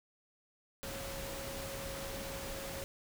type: tone in noise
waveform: sine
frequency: 547 Hz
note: C#5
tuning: 23 cents flat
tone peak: -45 dBFS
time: 0.83-2.84 s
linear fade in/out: 0 ms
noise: pink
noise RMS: -43 dBFS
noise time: 0.83-2.84 s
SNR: -5 dB
effects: none